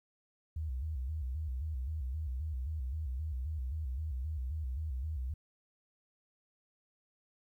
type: tone with vibrato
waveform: sine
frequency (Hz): 70.7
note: C#2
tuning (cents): +35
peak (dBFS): -34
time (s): 0.56-5.34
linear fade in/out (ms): 5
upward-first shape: square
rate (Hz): 3.8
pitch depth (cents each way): 180
effects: 12-bit